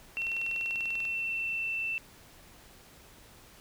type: tone with pitch glide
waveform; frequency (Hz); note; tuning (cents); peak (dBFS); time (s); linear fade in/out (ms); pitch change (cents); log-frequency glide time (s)
sine; 2712 to 2672; E7 to E7; +49 to +23; -30; 0.17-1.98; 0; -26; 0.7-1.85
type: click train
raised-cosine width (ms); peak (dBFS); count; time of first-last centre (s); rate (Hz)
0.2; -27; 19; 0.17-1.052; 20.4
effects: pink hiss -55 dBFS RMS until 3.6 s